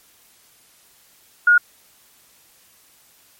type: tone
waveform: sine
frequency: 1436 Hz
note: F6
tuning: 48 cents sharp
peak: -9 dBFS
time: 1.47-1.58 s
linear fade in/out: 5 ms
effects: white hiss -54 dBFS RMS until 3.39 s + MP3 64 kbps